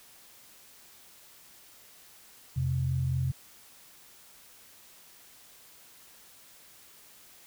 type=tone pair together; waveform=sine; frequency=86 / 130.52 Hz; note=F2 / C3; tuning=-26 / -4 cents; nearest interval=perfect fifth; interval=722 cents; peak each=-32 / -27 dBFS; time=2.56-3.32 s; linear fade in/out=10 ms; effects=white hiss -55 dBFS RMS until 7.46 s